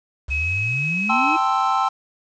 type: exponential sweep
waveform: sine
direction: up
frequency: 63.7 to 329.6 Hz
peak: -24 dBFS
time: 0.28-1.37 s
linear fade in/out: 10 ms
type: tone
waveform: sine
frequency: 2557 Hz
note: D#7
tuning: 47 cents sharp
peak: -21 dBFS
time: 0.3-1.37 s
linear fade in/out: 20 ms
type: chord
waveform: triangle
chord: A minor seventh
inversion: third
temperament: equal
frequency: 784 / 880 / 1046.5 / 1318.5 Hz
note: G5 / A5 / C6 / E6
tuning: 0 / 0 / 0 / 0 cents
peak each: -20 / -23 / -21 / -20 dBFS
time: 1.09-1.89 s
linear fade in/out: 10 ms
effects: resampled to 16000 Hz + 7-bit